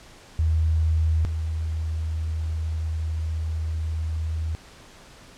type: tone pair in turn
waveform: sine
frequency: 79.8 / 79.8 Hz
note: D#2 / D#2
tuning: +44 / +44 cents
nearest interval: unison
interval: 0 cents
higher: neither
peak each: -18 / -24 dBFS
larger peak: first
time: 0.39-1.25 / 1.25-4.55 s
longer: second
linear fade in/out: 0 ms
effects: pink hiss -48 dBFS RMS until 5.37 s + low-pass 8000 Hz 12 dB/octave